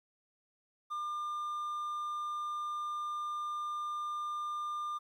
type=tone; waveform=triangle; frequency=1200 Hz; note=D6; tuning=37 cents sharp; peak=-33 dBFS; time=0.9-4.99 s; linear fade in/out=20 ms; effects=12-bit